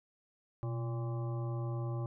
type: harmonic tone with a mistuned harmonic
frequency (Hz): 115.2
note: A#2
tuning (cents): -20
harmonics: 1 / 3 / 5 / 7 / 9 / 10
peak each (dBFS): -34 / -44 / -48 / -51 / -53 / -54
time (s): 0.63-2.06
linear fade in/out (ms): 0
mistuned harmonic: 1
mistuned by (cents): +110
effects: none